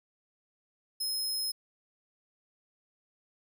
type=tone; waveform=sawtooth; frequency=5140 Hz; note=E8; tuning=45 cents flat; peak=-28 dBFS; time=1-1.52 s; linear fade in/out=10 ms; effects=none